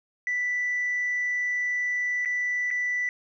sine tone with dropouts, 1975.5 Hz, B6, in tune, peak -23 dBFS, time 0.27-3.09 s, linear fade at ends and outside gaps 1 ms, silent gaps 2.25-2.257 / 2.705-2.711 s, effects tanh soft clip ceiling -21 dBFS

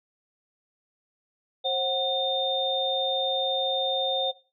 sine tone cluster, 533 / 741 / 3626 Hz, C5 / F#5 / A#7, +32 / +2 / -49 cents, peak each -28 / -30 / -26 dBFS, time 1.64-4.32 s, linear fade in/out 20 ms, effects noise-tail reverb RT60 0.3 s tail -17 dB re dry

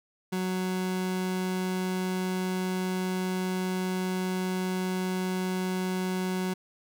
30% pulse tone, 185 Hz, F#3, in tune, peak -25 dBFS, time 0.32-6.54 s, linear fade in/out 10 ms, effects none

